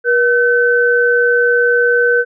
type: tone pair together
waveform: sine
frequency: 480.1 / 1524.2 Hz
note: B4 / G6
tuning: -49 / -49 cents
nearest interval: octave + minor sixth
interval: 2000 cents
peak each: -12 dBFS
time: 0.04-2.25 s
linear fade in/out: 50 ms
effects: none